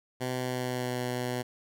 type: tone with pitch glide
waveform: 10% pulse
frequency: 127 to 124.39 Hz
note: B2 to B2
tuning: +49 to +13 cents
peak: -22 dBFS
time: 0.2-1.43 s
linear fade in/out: 20 ms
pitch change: -36 cents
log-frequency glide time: 0.36-1 s
effects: none